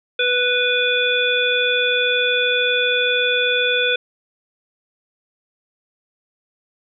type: harmonic tone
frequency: 493.9 Hz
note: B4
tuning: in tune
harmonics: 1 / 3 / 5 / 7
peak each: -21 / -21 / -21 / -21 dBFS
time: 0.19-3.96 s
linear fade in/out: 5 ms
effects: none